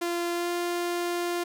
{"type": "tone with pitch glide", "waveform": "sawtooth", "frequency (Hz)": [345.1, 348.7], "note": ["F4", "F4"], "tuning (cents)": [-21, -3], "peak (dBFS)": -23, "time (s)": [0.01, 1.44], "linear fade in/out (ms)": 10, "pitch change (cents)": 18, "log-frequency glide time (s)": [0.33, 0.5], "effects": []}